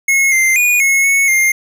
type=tone with pitch steps; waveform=square; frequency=2173 / 2088 / 2452 / 2178 / 2206 / 2115 Hz; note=C#7 / C7 / D#7 / C#7 / C#7 / C7; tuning=-35 / -4 / -26 / -31 / -9 / +18 cents; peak=-10 dBFS; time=0.08-1.52 s; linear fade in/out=5 ms; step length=240 ms; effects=none